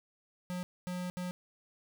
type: tone bursts at uneven times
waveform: square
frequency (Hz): 180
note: F#3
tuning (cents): -47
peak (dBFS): -36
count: 3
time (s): 0.5-0.63 / 0.87-1.1 / 1.17-1.31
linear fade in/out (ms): 0
effects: none